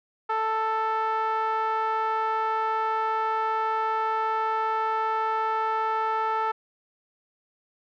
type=tone with low-pass filter; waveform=5% pulse; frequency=441.3 Hz; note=A4; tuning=5 cents sharp; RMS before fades=-26 dBFS; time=0.29-6.52 s; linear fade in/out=10 ms; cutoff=1100 Hz; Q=6; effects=none